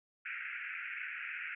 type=band-pass noise; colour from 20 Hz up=white; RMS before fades=-42 dBFS; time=0.25-1.55 s; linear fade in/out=10 ms; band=1400 to 2600 Hz; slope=96 dB/octave; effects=none